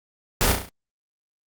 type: noise with echo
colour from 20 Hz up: pink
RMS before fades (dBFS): -20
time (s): 0.41-0.52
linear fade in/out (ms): 0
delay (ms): 34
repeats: 5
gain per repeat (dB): -5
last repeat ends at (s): 0.69
effects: Opus 48 kbps